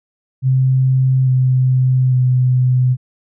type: tone with pitch steps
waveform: sine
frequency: 130.81 / 128.86 / 126.94 Hz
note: C3 / C3 / B2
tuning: 0 / -26 / +48 cents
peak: -10 dBFS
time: 0.42-2.97 s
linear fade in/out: 50 ms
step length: 850 ms
effects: none